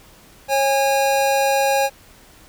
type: tone pair together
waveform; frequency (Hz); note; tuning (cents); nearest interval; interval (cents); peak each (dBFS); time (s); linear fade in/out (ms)
square; 545.9 / 818; C#5 / G#5; -27 / -26; perfect fifth; 701; -19; 0.48-1.9; 50
effects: pink hiss -48 dBFS RMS until 2.48 s